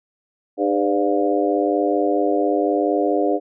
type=harmonic tone with a mistuned harmonic; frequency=100.9 Hz; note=G#2; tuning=49 cents flat; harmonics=3 / 4 / 5 / 6 / 7; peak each=-21 / -22 / -23 / -24 / -24 dBFS; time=0.57-3.4 s; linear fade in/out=50 ms; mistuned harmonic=6; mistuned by=-48 cents; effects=none